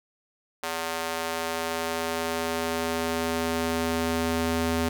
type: tone with high-pass filter sweep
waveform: square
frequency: 82.41 Hz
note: E2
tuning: in tune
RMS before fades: -28 dBFS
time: 0.63-4.89 s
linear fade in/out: 5 ms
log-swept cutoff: 670 to 180 Hz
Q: 0.85
effects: none